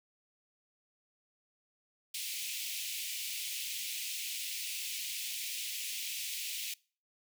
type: high-pass noise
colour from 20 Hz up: pink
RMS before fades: -39 dBFS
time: 2.14-6.74 s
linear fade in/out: 5 ms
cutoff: 2300 Hz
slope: 48 dB/octave
effects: noise-tail reverb RT60 0.4 s tail -24 dB re dry